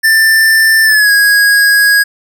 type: tone with pitch glide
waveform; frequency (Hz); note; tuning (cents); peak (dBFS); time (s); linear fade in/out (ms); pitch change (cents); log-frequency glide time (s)
square; 1779 to 1650.3; A6 to G#6; +19 to -11; -6; 0.03-2.04; 20; -130; 0.84-1.11
effects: none